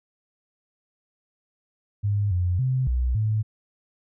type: tone with pitch steps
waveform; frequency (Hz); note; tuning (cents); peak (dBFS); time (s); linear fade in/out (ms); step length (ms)
sine; 102.2 / 89.4 / 129.6 / 62.1 / 108.2; G#2 / F2 / C3 / B1 / A2; -27 / +41 / -16 / +10 / -29; -20; 2.03-3.43; 20; 280
effects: none